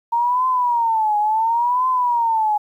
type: tone with vibrato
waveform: sine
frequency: 926 Hz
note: A#5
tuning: 12 cents flat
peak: -15 dBFS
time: 0.12-2.58 s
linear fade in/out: 10 ms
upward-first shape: triangle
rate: 0.71 Hz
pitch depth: 190 cents each way
effects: 9-bit